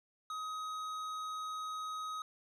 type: tone with tanh clipping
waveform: sine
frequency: 1262 Hz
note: D#6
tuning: 24 cents sharp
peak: -40 dBFS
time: 0.3-2.22 s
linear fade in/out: 2 ms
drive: 12 dB
effects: none